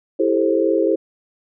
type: chord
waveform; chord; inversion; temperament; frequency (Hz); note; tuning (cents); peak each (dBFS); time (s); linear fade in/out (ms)
sine; A minor seventh; second; just; 330 / 396 / 440 / 528; E4 / G4 / A4 / C5; +2 / +18 / 0 / +16; -19 / -20 / -21 / -20; 0.19-0.96; 10
effects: none